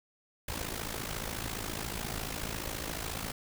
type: noise with amplitude modulation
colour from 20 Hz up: pink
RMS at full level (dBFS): -34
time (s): 0.48-3.32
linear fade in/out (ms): 5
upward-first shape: sine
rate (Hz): 54.3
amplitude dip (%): 75
effects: none